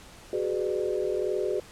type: chord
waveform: sine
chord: G# half-diminished seventh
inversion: third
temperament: just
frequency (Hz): 373.8 / 415.3 / 498.4 / 598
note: F#4 / G#4 / B4 / D5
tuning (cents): +18 / 0 / +16 / +31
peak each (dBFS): -29 / -30 / -33 / -34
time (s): 0.33-1.6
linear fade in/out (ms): 2
effects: pink hiss -49 dBFS RMS until 1.71 s + low-pass 10000 Hz 12 dB/octave